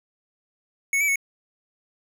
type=tone with pitch steps; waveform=square; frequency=2210 / 2304 / 2209 Hz; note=C#7 / D7 / C#7; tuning=-6 / -34 / -7 cents; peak=-20 dBFS; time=0.93-1.158 s; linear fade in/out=2 ms; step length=76 ms; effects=10-bit